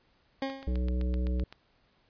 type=tone with exponential decay; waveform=20% pulse; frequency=270 Hz; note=C#4; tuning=45 cents flat; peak=-23 dBFS; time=0.42-0.85 s; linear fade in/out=2 ms; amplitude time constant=92 ms
type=click train; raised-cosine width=0.2 ms; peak=-27 dBFS; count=9; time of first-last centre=0.5-1.526 s; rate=7.8 Hz
type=harmonic tone; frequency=62.1 Hz; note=B1; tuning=10 cents sharp; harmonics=1 / 3 / 5 / 7 / 9; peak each=-27 / -37 / -41 / -44 / -46 dBFS; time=0.67-1.44 s; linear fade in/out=5 ms
effects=pink hiss -68 dBFS RMS until 2.09 s + resampled to 11025 Hz